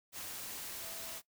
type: tone in noise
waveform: sine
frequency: 659.3 Hz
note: E5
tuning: in tune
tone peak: -53 dBFS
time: 0.8-1.21 s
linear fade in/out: 50 ms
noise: white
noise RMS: -44 dBFS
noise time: 0.12-1.22 s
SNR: -12 dB
effects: noise-tail reverb RT60 0.1 s tail -18 dB re dry